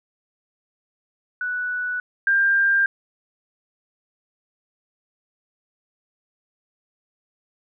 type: tone pair in turn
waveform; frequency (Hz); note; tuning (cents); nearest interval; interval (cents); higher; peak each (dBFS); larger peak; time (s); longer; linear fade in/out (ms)
sine; 1480 / 1593.8; F#6 / G6; 0 / +28; minor second; 128; second; -23 / -15; second; 1.41-2 / 2.27-2.86; neither; 2
effects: none